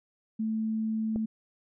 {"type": "tone", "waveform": "sine", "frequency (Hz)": 220, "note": "A3", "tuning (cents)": 0, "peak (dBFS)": -27, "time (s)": [0.39, 1.26], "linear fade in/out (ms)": 10}
{"type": "click", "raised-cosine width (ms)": 2, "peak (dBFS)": -23, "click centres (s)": 1.16}
{"effects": []}